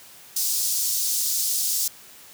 pink high-pass noise, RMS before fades -24 dBFS, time 0.36-1.88 s, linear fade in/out 5 ms, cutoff 5000 Hz, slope 24 dB/octave, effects white hiss -47 dBFS RMS until 2.33 s + high-pass 60 Hz 12 dB/octave

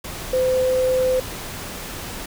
sine tone in noise, 513 Hz, C5, 34 cents flat, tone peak -16 dBFS, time 0.33-1.2 s, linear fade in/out 5 ms, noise pink, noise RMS -32 dBFS, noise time 0.04-2.26 s, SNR +13 dB, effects none

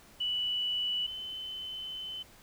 sine tone pair in turn, 2960 / 3047 Hz, F#7 / G7, 0 / -50 cents, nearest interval minor second, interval 50 cents, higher second, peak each -29 / -37 dBFS, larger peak first, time 0.2-1.07 / 1.07-2.23 s, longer second, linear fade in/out 10 ms, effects pink hiss -57 dBFS RMS until 2.42 s

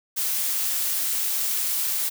blue noise, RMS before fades -25 dBFS, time 0.16-2.1 s, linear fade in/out 20 ms, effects none

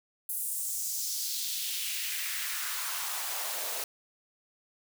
white noise with high-pass filter sweep, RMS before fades -34 dBFS, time 0.29-3.84 s, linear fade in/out 2 ms, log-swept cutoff 11000 to 480 Hz, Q 1.9, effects none

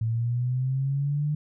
sine linear sweep, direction up, 111.1 to 150.8 Hz, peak -23 dBFS, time 0.01-1.35 s, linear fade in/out 5 ms, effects none

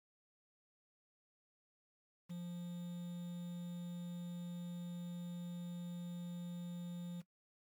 triangle tone with quantisation, 174.61 Hz, F3, in tune, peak -40 dBFS, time 2.29-7.22 s, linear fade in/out 20 ms, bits 10, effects noise-tail reverb RT60 0.1 s tail -19 dB re dry + MP3 96 kbps

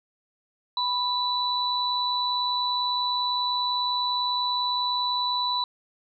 sine tone pair together, 987.8 / 3965 Hz, B5 / B7, 0 / +6 cents, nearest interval 2 octaves, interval 2406 cents, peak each -26 dBFS, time 0.77-5.64 s, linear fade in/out 2 ms, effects none

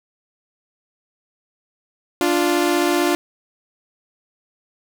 sawtooth tone pair together, 293.6 / 349.2 Hz, D4 / F4, 0 / 0 cents, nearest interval minor third, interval 300 cents, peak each -16 / -14 dBFS, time 2.21-3.15 s, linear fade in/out 0 ms, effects none

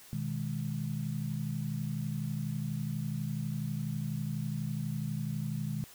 sine chord, G# minor, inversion first, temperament equal, 123.47 / 155.56 / 207.7 Hz, B2 / D#3 / G#3, 0 / 0 / 0 cents, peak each -37 / -35 / -38 dBFS, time 0.13-5.84 s, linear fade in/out 0 ms, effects white hiss -54 dBFS RMS until 5.94 s

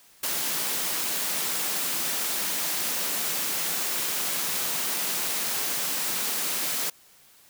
white high-pass noise, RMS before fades -28 dBFS, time 0.23-6.9 s, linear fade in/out 5 ms, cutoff 140 Hz, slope 96 dB/octave, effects white hiss -56 dBFS RMS until 7.49 s

